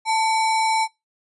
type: tone with sample-and-hold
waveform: sine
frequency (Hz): 886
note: A5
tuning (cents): +12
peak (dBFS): -17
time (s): 0.05-0.88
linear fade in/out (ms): 50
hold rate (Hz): 3150
effects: noise-tail reverb RT60 0.2 s tail -22 dB re dry + resampled to 24000 Hz